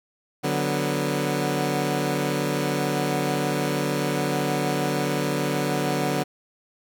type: chord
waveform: 15% pulse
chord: B minor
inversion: first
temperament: equal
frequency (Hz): 146.83 / 185 / 246.9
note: D3 / F#3 / B3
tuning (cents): 0 / 0 / 0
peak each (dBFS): -19 / -22 / -22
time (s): 0.43-6.24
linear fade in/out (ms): 20
effects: none